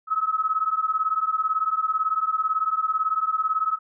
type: beating tone pair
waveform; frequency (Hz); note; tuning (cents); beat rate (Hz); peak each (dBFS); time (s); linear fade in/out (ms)
sine; 1277 / 1295; D#6 / E6; +45 / -31; 18; -24 / -24; 0.07-3.79; 50
effects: none

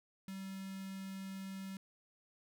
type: tone with notch filter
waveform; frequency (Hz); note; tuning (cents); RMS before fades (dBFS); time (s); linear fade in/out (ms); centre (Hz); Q
square; 192.6; G3; -30; -45; 0.28-1.77; 2; 670; 0.7
effects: none

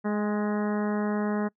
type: harmonic tone with a mistuned harmonic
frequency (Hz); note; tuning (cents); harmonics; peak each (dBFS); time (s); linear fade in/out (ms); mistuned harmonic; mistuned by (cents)
209.1; G#3; +12; 1 / 2 / 3 / 4 / 5 / 6 / 7 / 8 / 9; -26 / -32 / -36 / -38 / -40 / -42 / -43 / -44 / -45; 0.04-1.49; 20; 4; -20
effects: noise-tail reverb RT60 0.1 s tail -25 dB re dry

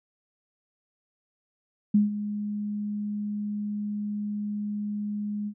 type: tone with ADSR envelope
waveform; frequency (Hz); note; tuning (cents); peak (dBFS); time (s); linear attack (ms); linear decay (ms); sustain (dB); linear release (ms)
sine; 207.7; G#3; 0; -15; 1.94-5.54; 8; 150; -13; 70
effects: none

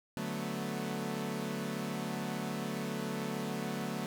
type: chord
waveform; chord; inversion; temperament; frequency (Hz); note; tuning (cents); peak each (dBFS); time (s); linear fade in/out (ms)
sawtooth; B minor seventh; first; equal; 146.83 / 185 / 220 / 246.9; D3 / F#3 / A3 / B3; 0 / 0 / 0 / 0; -38 / -36 / -35 / -38; 0.17-4.06; 0
effects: none

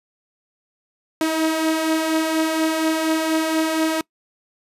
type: beating tone pair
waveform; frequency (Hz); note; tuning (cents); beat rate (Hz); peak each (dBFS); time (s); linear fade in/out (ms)
sawtooth; 315.4 / 319.6; D#4 / D#4; +24 / +47; 4.2; -22 / -15; 1.21-4.01; 2
effects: noise-tail reverb RT60 0.1 s tail -24 dB re dry + resampled to 32000 Hz

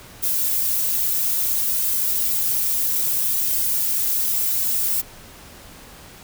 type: noise with flanger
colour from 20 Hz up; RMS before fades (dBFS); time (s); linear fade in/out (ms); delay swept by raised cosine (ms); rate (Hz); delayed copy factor
violet; -21; 0.22-5.02; 20; 1.9 to 3.4; 0.6; +1
effects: pink hiss -43 dBFS RMS until 6.23 s

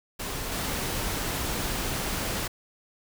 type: noise with level steps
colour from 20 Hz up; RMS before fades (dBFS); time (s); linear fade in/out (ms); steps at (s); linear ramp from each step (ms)
pink; -33 / -30; 0.19-2.48; 10; 0.52; 2
effects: none

